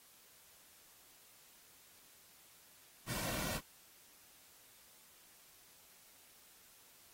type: noise with comb filter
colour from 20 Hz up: pink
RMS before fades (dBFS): -40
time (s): 3.06-3.61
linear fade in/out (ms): 50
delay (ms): 2.4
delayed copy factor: -0.6
effects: white hiss -63 dBFS RMS until 7.13 s + AAC 48 kbps